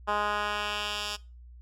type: tone with band-pass filter sweep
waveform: 10% pulse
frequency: 207.7 Hz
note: G#3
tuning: in tune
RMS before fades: -31 dBFS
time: 0.07-1.17 s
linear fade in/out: 20 ms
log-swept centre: 1100 to 4600 Hz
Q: 1.3
effects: noise-tail reverb RT60 0.3 s tail -21 dB re dry + added 60 Hz sine -46 dBFS peak until 1.61 s